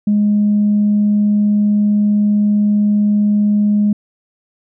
sine tone, 207.7 Hz, G#3, in tune, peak -9 dBFS, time 0.07-3.93 s, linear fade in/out 5 ms, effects tanh soft clip ceiling -6 dBFS

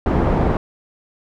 pink low-pass noise, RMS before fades -17 dBFS, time 0.06-0.57 s, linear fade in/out 2 ms, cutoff 840 Hz, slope 12 dB/octave, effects none

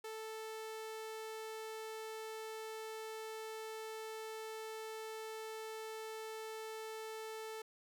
sawtooth tone, 440 Hz, A4, in tune, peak -40 dBFS, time 0.04-7.62 s, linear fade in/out 5 ms, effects none

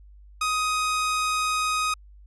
sawtooth tone, 1253 Hz, D#6, 12 cents sharp, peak -19 dBFS, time 0.41-1.94 s, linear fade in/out 5 ms, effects added 50 Hz sine -46 dBFS peak until 2.26 s + resampled to 24000 Hz

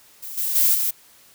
violet noise with level steps, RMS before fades -34 / -24 / -17 / -22 dBFS, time 0.22-0.91 s, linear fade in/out 10 ms, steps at 0.37 / 0.55 / 0.74 s, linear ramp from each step 10 ms, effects white hiss -52 dBFS RMS until 1.34 s

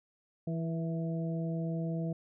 harmonic tone with a mistuned harmonic, 164.81 Hz, E3, in tune, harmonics 1 / 2 / 3 / 4, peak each -32 / -41 / -44 / -43 dBFS, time 0.47-2.13 s, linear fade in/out 5 ms, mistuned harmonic 3, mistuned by -26 cents, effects none

